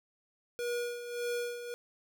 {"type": "tone with tremolo", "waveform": "square", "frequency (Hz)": 480.6, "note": "B4", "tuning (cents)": -47, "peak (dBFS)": -32, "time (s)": [0.59, 1.74], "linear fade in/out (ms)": 0, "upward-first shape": "sine", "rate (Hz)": 1.7, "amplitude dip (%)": 65, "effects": []}